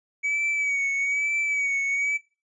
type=tone with vibrato; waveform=triangle; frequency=2269 Hz; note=C#7; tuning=40 cents sharp; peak=-21 dBFS; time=0.23-2.18 s; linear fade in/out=20 ms; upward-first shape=sine; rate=1.1 Hz; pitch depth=44 cents each way; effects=noise-tail reverb RT60 0.3 s tail -19 dB re dry + resampled to 22050 Hz